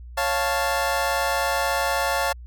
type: chord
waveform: 25% pulse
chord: Db augmented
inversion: none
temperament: equal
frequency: 554.4 / 698.5 / 880 Hz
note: Db5 / F5 / A5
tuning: 0 / 0 / 0 cents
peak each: -22 dBFS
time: 0.17-2.33 s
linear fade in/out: 10 ms
effects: added 60 Hz sine -37 dBFS peak until 2.46 s